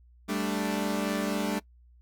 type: chord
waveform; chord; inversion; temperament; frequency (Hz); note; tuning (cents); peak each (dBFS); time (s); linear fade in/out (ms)
sawtooth; G suspended second; none; equal; 196 / 220 / 293.7; G3 / A3 / D4; 0 / 0 / 0; -28; 0.28-1.6; 20
effects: noise-tail reverb RT60 0.1 s tail -21 dB re dry + added 60 Hz sine -54 dBFS peak until 2.01 s